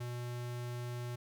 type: tone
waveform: square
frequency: 121.6 Hz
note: B2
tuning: 26 cents flat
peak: -39 dBFS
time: 0-1.16 s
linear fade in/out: 10 ms
effects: none